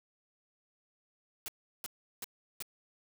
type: noise bursts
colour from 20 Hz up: white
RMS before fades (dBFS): -40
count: 4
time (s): 1.46-2.624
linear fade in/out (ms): 0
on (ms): 21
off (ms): 360
effects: none